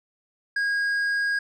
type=tone with tanh clipping; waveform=sine; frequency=1636 Hz; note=G#6; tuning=26 cents flat; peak=-23 dBFS; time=0.56-1.39 s; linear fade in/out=5 ms; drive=6 dB; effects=none